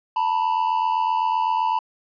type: tone pair together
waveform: triangle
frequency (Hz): 890 / 977.8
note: A5 / B5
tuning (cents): +20 / -18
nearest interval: major second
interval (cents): 162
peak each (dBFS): -19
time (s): 0.16-1.79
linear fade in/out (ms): 5
effects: tanh soft clip ceiling -12 dBFS + resampled to 11025 Hz